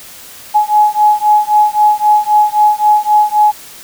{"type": "beating tone pair", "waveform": "sine", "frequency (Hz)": [841, 844.8], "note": ["G#5", "G#5"], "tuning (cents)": [22, 29], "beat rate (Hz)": 3.8, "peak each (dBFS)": -10, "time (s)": [0.54, 3.52], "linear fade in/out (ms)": 20, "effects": ["white hiss -34 dBFS RMS until 3.83 s"]}